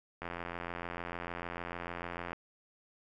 click train, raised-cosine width 0.5 ms, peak -24 dBFS, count 184, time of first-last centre 0.22-2.331 s, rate 86.7 Hz, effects none

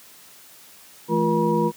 sine tone cluster, 164.7 / 216.5 / 350 / 475.4 / 960 Hz, E3 / A3 / F4 / A#4 / B5, -1 / -28 / +4 / +34 / -49 cents, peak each -24 dBFS, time 1.08-1.72 s, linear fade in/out 50 ms, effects white hiss -48 dBFS RMS until 1.76 s + high-pass 100 Hz 12 dB/octave

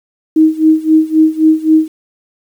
sine tone with tremolo, 315.1 Hz, D#4, 22 cents sharp, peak -3 dBFS, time 0.36-1.88 s, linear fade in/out 5 ms, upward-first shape sine, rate 3.8 Hz, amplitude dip 90%, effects 7-bit

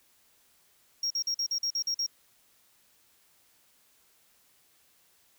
sine tone bursts, 5588 Hz, F8, in tune, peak -24 dBFS, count 9, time 1.03-2.064 s, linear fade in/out 5 ms, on 74 ms, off 46 ms, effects tanh soft clip ceiling -26 dBFS + white hiss -65 dBFS RMS until 5.38 s

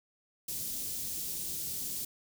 white band-stop noise, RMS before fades -37 dBFS, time 0.48-2.05 s, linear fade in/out 5 ms, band 310 to 5000 Hz, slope 12 dB/octave, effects none

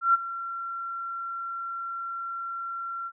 sine tone with ADSR envelope, 1365 Hz, F6, 40 cents flat, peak -15 dBFS, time 0.01-3.12 s, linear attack 130 ms, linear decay 23 ms, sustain -16 dB, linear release 56 ms, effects none

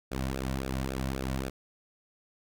sawtooth tone with flanger, 66 Hz, C2, 16 cents sharp, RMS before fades -33 dBFS, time 0.11-1.5 s, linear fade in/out 10 ms, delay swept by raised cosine 0.96 to 2.46 ms, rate 3.7 Hz, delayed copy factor -0.75, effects none

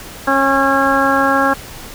harmonic tone, 272.8 Hz, C#4, 28 cents flat, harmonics 1 / 2 / 3 / 4 / 5 / 6, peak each -18 / -18 / -18 / -18 / -18 / -18 dBFS, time 0.27-1.54 s, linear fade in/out 10 ms, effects pink hiss -33 dBFS RMS until 1.94 s

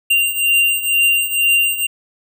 square beating tone pair, 2780 / 2782.1 Hz, F7 / F7, -9 / -7 cents, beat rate 2.1 Hz, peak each -15 / -19 dBFS, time 0.1-1.87 s, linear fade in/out 10 ms, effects none

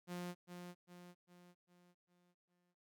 sawtooth tone with echo, 177.1 Hz, F3, 24 cents sharp, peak -39 dBFS, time 0.07-0.35 s, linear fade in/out 50 ms, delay 400 ms, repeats 6, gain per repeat -6 dB, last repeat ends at 2.75 s, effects none

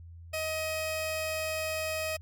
sawtooth tone pair together, 631 / 1262 Hz, D#5 / D#6, +24 / +24 cents, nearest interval octave, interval 1200 cents, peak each -28 / -30 dBFS, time 0.33-2.17 s, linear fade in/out 10 ms, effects added 84 Hz sine -45 dBFS peak until 2.21 s + Opus 48 kbps

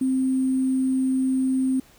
sine tone with sample-and-hold, 261.6 Hz, C4, in tune, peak -19 dBFS, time 0.01-1.8 s, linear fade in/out 5 ms, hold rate 8820 Hz, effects pink hiss -54 dBFS RMS until 1.98 s

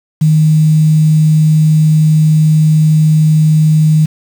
sine tone with quantisation, 155.56 Hz, D#3, in tune, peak -5 dBFS, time 0.21-4.06 s, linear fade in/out 10 ms, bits 5, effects none

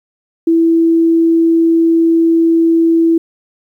sine tone, 330.3 Hz, E4, 4 cents sharp, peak -7 dBFS, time 0.47-3.18 s, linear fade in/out 5 ms, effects 8-bit

